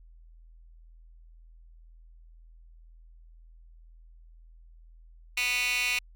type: tone with high-pass filter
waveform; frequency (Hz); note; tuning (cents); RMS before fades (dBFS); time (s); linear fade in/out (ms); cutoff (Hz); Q
15% pulse; 246.9; B3; 0; -28; 5.37-5.99; 5; 2500; 3.2
effects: added 41 Hz sine -50 dBFS peak until 6.15 s